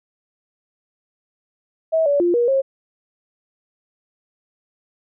sine tone with pitch steps, 645 / 572 / 348.6 / 477.6 / 539 Hz, E5 / D5 / F4 / A#4 / C#5, -38 / -46 / -3 / +42 / -49 cents, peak -14 dBFS, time 1.92-2.62 s, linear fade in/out 20 ms, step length 140 ms, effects none

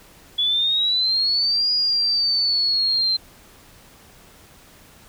sine exponential two-way sweep, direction up then down, 3400 to 4900 to 4113 Hz, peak -17 dBFS, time 0.38-3.17 s, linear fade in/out 10 ms, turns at 1.72 s, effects pink hiss -49 dBFS RMS until 5.08 s

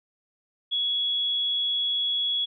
sine tone, 3359 Hz, G#7, 19 cents sharp, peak -23 dBFS, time 0.71-2.46 s, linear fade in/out 20 ms, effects none

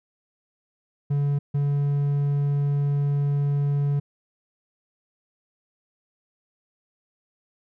triangle tone bursts at uneven times, 142.8 Hz, D3, 48 cents flat, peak -18 dBFS, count 2, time 1.1-1.39 / 1.54-4 s, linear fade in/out 10 ms, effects none

